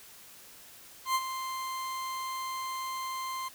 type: tone with ADSR envelope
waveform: 40% pulse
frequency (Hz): 1046.5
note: C6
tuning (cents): 0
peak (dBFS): -23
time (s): 1.05-3.49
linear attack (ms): 100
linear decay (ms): 46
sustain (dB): -10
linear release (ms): 15
effects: white hiss -52 dBFS RMS until 3.54 s